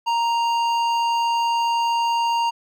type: tone with hard clipping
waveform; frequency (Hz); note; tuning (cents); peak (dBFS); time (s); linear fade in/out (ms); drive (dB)
sine; 932.3; A#5; 0; -20; 0.06-2.51; 20; 11
effects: none